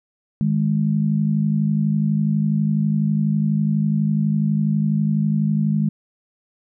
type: tone pair together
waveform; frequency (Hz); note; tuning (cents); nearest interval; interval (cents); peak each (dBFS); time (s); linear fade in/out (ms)
sine; 155.6 / 207.7; D#3 / G#3; 0 / 0; perfect fourth; 500; -19; 0.41-5.89; 0
effects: none